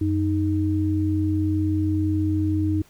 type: tone pair together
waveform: sine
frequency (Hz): 92.5 / 311.1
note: F#2 / D#4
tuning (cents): 0 / 0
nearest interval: octave + major sixth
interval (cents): 2100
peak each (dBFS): -22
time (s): 0.01-2.82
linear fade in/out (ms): 5
effects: pink hiss -55 dBFS RMS until 2.89 s